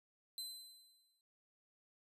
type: tone with exponential decay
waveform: sawtooth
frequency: 4055 Hz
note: B7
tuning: 45 cents sharp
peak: -38 dBFS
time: 0.38-1.21 s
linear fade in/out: 1 ms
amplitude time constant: 180 ms
effects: noise-tail reverb RT60 0.3 s tail -24 dB re dry + resampled to 32000 Hz